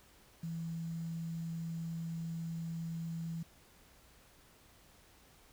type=tone with quantisation; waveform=sine; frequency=165.2 Hz; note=E3; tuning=4 cents sharp; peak=-37 dBFS; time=0.43-3.43 s; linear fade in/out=5 ms; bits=10; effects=added 60 Hz sine -70 dBFS peak until 5.52 s + pink hiss -63 dBFS RMS until 5.52 s